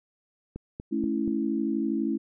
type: click train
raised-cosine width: 3 ms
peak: -23 dBFS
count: 4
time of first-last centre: 0.56-1.278 s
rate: 4.18 Hz
type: chord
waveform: sine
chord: A major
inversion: none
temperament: equal with one note detuned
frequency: 217.7 / 277.2 / 329.6 Hz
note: A3 / C#4 / E4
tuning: -18 / 0 / 0 cents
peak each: -29 dBFS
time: 0.91-2.18 s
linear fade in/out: 20 ms
effects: none